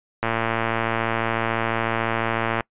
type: click train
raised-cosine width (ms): 0.5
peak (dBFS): -7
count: 272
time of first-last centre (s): 0.23-2.607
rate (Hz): 114
effects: noise-tail reverb RT60 0.1 s tail -25 dB re dry + resampled to 8000 Hz